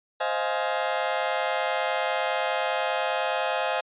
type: chord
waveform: sawtooth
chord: F minor seventh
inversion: second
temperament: just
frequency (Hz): 523.8 / 628.6 / 698.5 / 838.1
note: C5 / Eb5 / F5 / Ab5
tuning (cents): +2 / +18 / 0 / +16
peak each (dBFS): -26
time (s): 0.2-3.81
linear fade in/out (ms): 10
effects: resampled to 8000 Hz